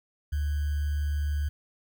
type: tone with sample-and-hold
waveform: sine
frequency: 73.42 Hz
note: D2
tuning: in tune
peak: -25 dBFS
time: 0.32-1.49 s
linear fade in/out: 10 ms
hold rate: 1575 Hz
effects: none